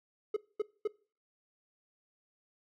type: tone bursts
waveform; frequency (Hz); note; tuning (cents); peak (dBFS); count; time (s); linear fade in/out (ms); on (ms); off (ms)
triangle; 424.4; G#4; +38; -26; 3; 0.34-0.875; 5; 25; 230
effects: noise-tail reverb RT60 0.4 s tail -22 dB re dry